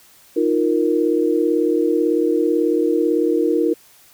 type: chord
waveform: sine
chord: Eb suspended second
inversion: none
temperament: equal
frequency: 311.1 / 349.2 / 466.2 Hz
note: Eb4 / F4 / Bb4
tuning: 0 / 0 / 0 cents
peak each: -19 dBFS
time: 0.36-3.74 s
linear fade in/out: 10 ms
effects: white hiss -50 dBFS RMS until 4.13 s